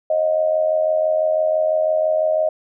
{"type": "tone with amplitude modulation", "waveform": "sine", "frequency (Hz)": 626, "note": "D#5", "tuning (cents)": 10, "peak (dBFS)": -12, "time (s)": [0.1, 2.49], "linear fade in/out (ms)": 5, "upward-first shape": "sine", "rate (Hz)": 86, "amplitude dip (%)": 65, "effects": []}